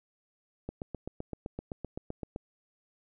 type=click train; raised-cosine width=2 ms; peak=-23 dBFS; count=14; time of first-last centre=0.69-2.361 s; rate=7.78 Hz; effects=none